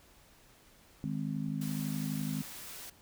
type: harmonic tone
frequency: 51.91 Hz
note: G#1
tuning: in tune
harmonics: 3 / 4 / 5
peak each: -36 / -37 / -38 dBFS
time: 1.04-2.42 s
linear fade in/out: 0 ms
type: noise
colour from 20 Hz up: white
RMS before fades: -46 dBFS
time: 1.61-2.9 s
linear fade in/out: 5 ms
effects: pink hiss -61 dBFS RMS until 3.01 s